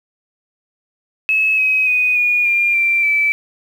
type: tone with pitch steps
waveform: sine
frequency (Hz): 2585 / 2538 / 2491 / 2446 / 2401 / 2357 / 2314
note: E7 / D#7 / D#7 / D#7 / D7 / D7 / D7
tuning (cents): -34 / +34 / +1 / -30 / +38 / +6 / -26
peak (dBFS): -12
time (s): 1.29-3.32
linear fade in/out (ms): 0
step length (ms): 290
effects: 7-bit